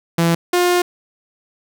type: tone pair in turn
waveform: sawtooth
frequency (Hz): 167.9 / 355.2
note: E3 / F4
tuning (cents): +32 / +29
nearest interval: octave + minor second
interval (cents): 1297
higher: second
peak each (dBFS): -9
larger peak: neither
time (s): 0.18-0.35 / 0.53-0.82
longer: second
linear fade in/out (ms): 5
effects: none